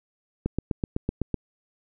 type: click train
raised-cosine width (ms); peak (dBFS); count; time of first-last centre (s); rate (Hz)
3; -12; 8; 0.46-1.343; 7.93
effects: none